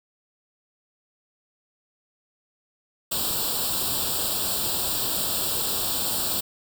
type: noise with comb filter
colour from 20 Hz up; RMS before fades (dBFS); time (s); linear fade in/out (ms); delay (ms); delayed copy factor
white; -26; 3.11-6.41; 10; 0.24; +0.9
effects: none